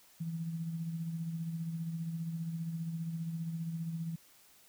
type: tone with tremolo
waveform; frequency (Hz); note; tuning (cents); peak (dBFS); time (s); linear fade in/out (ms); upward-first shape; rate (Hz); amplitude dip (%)
sine; 164.81; E3; 0; -33; 0.2-4.16; 10; sine; 15; 45
effects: white hiss -62 dBFS RMS until 4.68 s